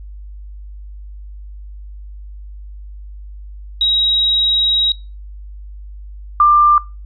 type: tone pair in turn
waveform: sine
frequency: 3820 / 1189.4 Hz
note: A#7 / D6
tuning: +42 / +22 cents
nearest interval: octave + minor sixth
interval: 2020 cents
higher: first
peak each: -11 / -6 dBFS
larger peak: second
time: 3.81-4.92 / 6.4-6.78 s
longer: first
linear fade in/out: 2 ms
effects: noise-tail reverb RT60 0.3 s tail -24 dB re dry + added 50 Hz sine -30 dBFS peak until 7.05 s